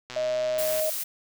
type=click train; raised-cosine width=0.2 ms; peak=-20 dBFS; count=88; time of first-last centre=0.1-0.796 s; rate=125 Hz
type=tone; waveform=sine; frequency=624 Hz; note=D#5; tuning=5 cents sharp; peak=-24 dBFS; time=0.16-0.9 s; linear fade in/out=5 ms
type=noise; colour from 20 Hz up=blue; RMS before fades=-31 dBFS; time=0.58-1.04 s; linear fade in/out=10 ms
effects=none